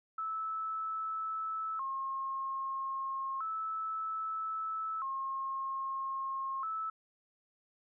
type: tone with vibrato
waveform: sine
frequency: 1186 Hz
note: D6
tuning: 17 cents sharp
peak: -34 dBFS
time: 0.18-6.9 s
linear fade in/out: 5 ms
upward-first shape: square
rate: 0.31 Hz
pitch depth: 170 cents each way
effects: none